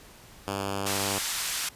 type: tone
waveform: 5% pulse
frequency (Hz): 98.7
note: G2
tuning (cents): +12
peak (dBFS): -18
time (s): 0.47-1.19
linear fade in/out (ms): 5
type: band-pass noise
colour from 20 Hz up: white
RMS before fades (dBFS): -31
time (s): 0.86-1.69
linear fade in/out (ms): 5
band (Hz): 1100 to 9400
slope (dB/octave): 12
effects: pink hiss -51 dBFS RMS until 1.75 s + resampled to 32000 Hz